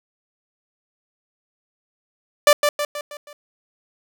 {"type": "tone with echo", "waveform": "sawtooth", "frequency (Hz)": 587.3, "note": "D5", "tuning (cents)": 0, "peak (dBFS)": -5, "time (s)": [2.47, 2.53], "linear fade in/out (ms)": 2, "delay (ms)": 160, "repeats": 5, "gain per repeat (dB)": -6, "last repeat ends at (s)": 3.33, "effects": []}